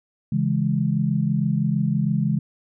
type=chord; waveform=sine; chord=C# minor; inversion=none; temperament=equal; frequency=138.59 / 164.81 / 207.7 Hz; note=C#3 / E3 / G#3; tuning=0 / 0 / 0 cents; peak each=-23 dBFS; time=0.32-2.39 s; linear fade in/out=5 ms; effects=none